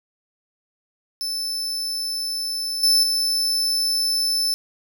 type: tone with level steps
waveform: 40% pulse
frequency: 5274 Hz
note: E8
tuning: in tune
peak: -23 / -13 / -18 dBFS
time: 1.21-4.54 s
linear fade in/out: 0 ms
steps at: 2.83 / 3.03 s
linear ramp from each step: 5 ms
effects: none